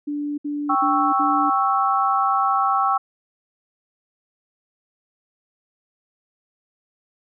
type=tone bursts; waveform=sine; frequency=292.2 Hz; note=D4; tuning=9 cents flat; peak=-23 dBFS; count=4; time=0.07-1.502 s; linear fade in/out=10 ms; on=310 ms; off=64 ms
type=chord; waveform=sine; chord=C# diminished; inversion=second; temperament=equal; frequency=784 / 1108.7 / 1318.5 Hz; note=G5 / C#6 / E6; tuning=0 / 0 / 0 cents; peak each=-21 dBFS; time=0.69-2.98 s; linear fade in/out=10 ms
effects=none